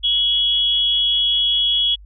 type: tone pair together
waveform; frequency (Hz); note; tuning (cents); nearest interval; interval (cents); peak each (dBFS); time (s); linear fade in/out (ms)
sine; 2960 / 3335; F#7 / G#7; 0 / +7; major second; 207; -24 / -15; 0.03-1.96; 20
effects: added 50 Hz sine -39 dBFS peak until 2.05 s